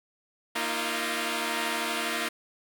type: chord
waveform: 5% pulse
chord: Bb suspended fourth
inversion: none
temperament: equal with one note detuned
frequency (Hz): 233.1 / 311.1 / 343.4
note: Bb3 / Eb4 / F4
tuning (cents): 0 / 0 / -29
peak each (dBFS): -21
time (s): 0.55-2.29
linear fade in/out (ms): 10
effects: none